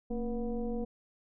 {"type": "tone with frequency modulation", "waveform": "sine", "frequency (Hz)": 228.1, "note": "A#3", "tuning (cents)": -37, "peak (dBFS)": -31, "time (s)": [0.1, 0.85], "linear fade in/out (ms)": 10, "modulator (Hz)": 251, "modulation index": 1.2, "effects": []}